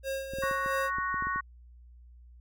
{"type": "tone with tremolo", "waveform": "square", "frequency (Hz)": 539, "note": "C#5", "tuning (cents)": -49, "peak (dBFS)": -31, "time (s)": [0.03, 0.91], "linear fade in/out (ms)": 50, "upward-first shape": "sine", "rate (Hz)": 3, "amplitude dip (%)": 60}
{"type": "clicks", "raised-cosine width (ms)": 3, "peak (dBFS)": -29, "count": 10, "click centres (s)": [0.336, 0.386, 0.437, 0.512, 0.661, 0.985, 1.143, 1.224, 1.27, 1.36]}
{"type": "chord", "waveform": "sine", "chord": "F# major", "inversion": "second", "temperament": "equal", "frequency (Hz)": [1108.7, 1480, 1864.7], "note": ["C#6", "F#6", "A#6"], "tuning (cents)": [0, 0, 0], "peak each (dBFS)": [-31, -35, -35], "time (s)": [0.42, 1.41], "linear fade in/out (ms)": 10}
{"effects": ["added 60 Hz sine -50 dBFS peak until 2.4 s"]}